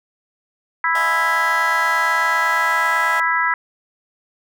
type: harmonic tone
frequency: 329.6 Hz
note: E4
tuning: in tune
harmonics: 3 / 4 / 5 / 6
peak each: -21 / -21 / -21 / -21 dBFS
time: 0.84-3.54 s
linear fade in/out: 2 ms
type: chord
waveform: sawtooth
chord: F minor seventh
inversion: third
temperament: just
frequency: 628.6 / 698.5 / 838.1 / 1047.7 Hz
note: Eb5 / F5 / Ab5 / C6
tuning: +18 / 0 / +16 / +2 cents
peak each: -27 / -27 / -26 / -31 dBFS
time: 0.95-3.2 s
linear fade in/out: 2 ms
effects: none